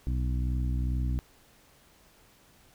harmonic tone, 62.4 Hz, B1, 19 cents sharp, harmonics 1 / 2 / 3 / 4 / 5, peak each -27 / -33 / -43 / -40 / -45 dBFS, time 0.07-1.19 s, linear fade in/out 0 ms, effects pink hiss -60 dBFS RMS until 2.74 s

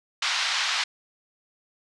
white band-pass noise, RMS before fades -26 dBFS, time 0.22-0.84 s, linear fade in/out 5 ms, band 890 to 5000 Hz, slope 24 dB/octave, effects resampled to 24000 Hz

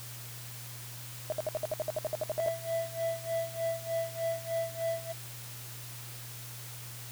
sine tone bursts, 622.3 Hz, D#5, in tune, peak -28 dBFS, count 15, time 1.3-2.484 s, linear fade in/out 0 ms, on 22 ms, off 61 ms
triangle tone with tremolo, 662 Hz, E5, 7 cents sharp, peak -26 dBFS, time 2.38-5.13 s, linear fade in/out 20 ms, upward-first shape sine, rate 3.3 Hz, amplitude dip 90%
effects added 120 Hz sine -45 dBFS peak until 7.11 s + white hiss -46 dBFS RMS until 7.11 s

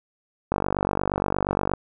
click train, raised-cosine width 1 ms, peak -8 dBFS, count 60, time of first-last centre 0.52-1.736 s, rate 48.5 Hz, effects none

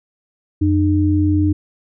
sine tone pair together, 90.2 / 303.4 Hz, F#2 / D#4, -44 / -44 cents, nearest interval octave + major sixth, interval 2100 cents, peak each -15 dBFS, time 0.61-1.53 s, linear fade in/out 10 ms, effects none

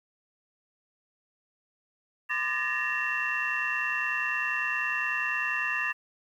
sine tone cluster, 1023 / 1197 / 1724 / 1854 / 2718 Hz, C6 / D6 / A6 / A#6 / F7, -39 / +33 / -36 / -10 / -48 cents, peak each -38 / -36 / -31 / -31 / -31 dBFS, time 2.29-5.93 s, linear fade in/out 20 ms, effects tanh soft clip ceiling -18 dBFS + 10-bit

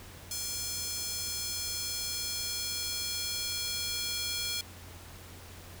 square tone with high-pass filter sweep, 474.7 Hz, A#4, 31 cents sharp, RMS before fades -35 dBFS, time 0.31-4.61 s, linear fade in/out 2 ms, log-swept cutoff 5700 to 3700 Hz, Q 1.5, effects added 88 Hz sine -50 dBFS peak until 5.8 s + pink hiss -50 dBFS RMS until 5.8 s

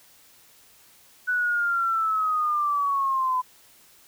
sine linear sweep, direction down, 1492 to 1004 Hz, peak -21 dBFS, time 1.27-3.42 s, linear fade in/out 20 ms, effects white hiss -55 dBFS RMS until 4.07 s

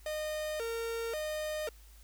45% pulse tone with vibrato, 531 Hz, C5, 25 cents sharp, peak -34 dBFS, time 0.06-1.69 s, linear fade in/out 2 ms, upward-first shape square, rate 0.93 Hz, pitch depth 250 cents each way, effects added 53 Hz sine -53 dBFS peak until 2.03 s + white hiss -62 dBFS RMS until 2.03 s

